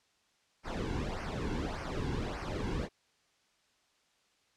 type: noise with flanger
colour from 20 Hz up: brown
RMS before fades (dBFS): -36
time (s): 0.63-2.89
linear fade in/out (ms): 50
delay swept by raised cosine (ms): 0.26 to 1.66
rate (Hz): 1.7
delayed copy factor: -0.75
effects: white hiss -71 dBFS RMS until 4.56 s + low-pass 6000 Hz 12 dB/octave